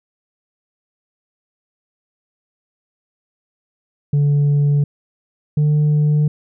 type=tone pair in turn; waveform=sine; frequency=144.4 / 149.81 Hz; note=D3 / D3; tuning=-29 / +35 cents; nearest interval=minor second; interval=64 cents; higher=second; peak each=-9 dBFS; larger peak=neither; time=4.13-4.84 / 5.57-6.28 s; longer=neither; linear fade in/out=5 ms; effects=tanh soft clip ceiling -11 dBFS